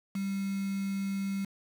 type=tone with quantisation; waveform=sine; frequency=196 Hz; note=G3; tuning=in tune; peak=-30 dBFS; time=0.15-1.45 s; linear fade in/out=5 ms; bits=7; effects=none